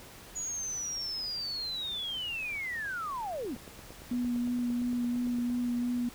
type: linear sweep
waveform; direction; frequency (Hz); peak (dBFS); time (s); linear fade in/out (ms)
sine; down; 6860 to 196; -33; 0.35-3.56; 20
type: click train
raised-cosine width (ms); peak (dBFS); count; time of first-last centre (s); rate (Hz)
2; -34; 19; 3.45-5.5; 8.78
type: tone with vibrato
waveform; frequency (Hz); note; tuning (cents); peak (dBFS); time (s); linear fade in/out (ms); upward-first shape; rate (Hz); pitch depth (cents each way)
sine; 243; B3; -28; -28; 4.11-6.09; 5; sine; 2.9; 15
effects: pink hiss -50 dBFS RMS until 6.14 s